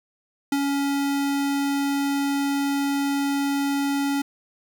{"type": "tone with ADSR envelope", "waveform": "square", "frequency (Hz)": 280.2, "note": "C#4", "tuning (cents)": 19, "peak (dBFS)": -19, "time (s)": [0.52, 4.22], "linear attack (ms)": 4, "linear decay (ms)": 42, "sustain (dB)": -3, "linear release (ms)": 7, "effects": ["9-bit"]}